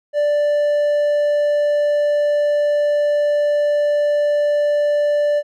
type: tone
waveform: triangle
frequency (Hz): 587.3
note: D5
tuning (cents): 0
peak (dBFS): -12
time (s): 0.13-5.43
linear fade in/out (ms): 50
effects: none